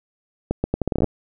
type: accelerating click train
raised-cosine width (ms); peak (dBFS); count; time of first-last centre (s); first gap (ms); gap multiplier
2; -7; 12; 0.51-1.043; 130; 0.77
effects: none